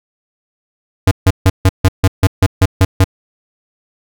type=tone bursts; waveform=square; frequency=94.5 Hz; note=F#2; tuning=37 cents sharp; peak=-6 dBFS; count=11; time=1.07-3.043 s; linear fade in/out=5 ms; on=43 ms; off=150 ms; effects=none